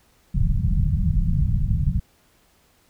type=low-pass noise; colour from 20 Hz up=pink; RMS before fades=-20 dBFS; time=0.34-2 s; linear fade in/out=5 ms; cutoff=180 Hz; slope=48 dB/octave; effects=pink hiss -60 dBFS RMS until 2.89 s